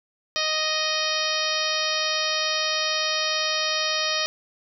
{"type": "harmonic tone", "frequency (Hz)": 622.3, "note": "D#5", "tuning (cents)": 0, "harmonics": [1, 2, 3, 4, 5, 6, 7, 8, 9], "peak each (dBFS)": [-31, -31, -31, -31, -31, -31, -31, -31, -31], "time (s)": [0.36, 4.26], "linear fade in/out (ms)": 0, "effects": []}